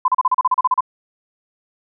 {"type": "tone bursts", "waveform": "sine", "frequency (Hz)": 1016, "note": "B5", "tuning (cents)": 49, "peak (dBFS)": -11, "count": 12, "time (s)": [0.05, 0.807], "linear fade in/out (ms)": 5, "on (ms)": 31, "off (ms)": 35, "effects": []}